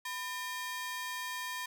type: ring-modulated tone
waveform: sawtooth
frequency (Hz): 1404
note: F6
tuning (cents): +9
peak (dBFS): -30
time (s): 0.05-1.66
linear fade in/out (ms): 5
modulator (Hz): 404
effects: none